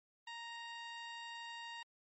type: tone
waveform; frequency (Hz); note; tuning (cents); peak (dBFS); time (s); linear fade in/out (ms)
15% pulse; 932.3; A#5; 0; -39; 0.27-1.83; 5
effects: MP3 32 kbps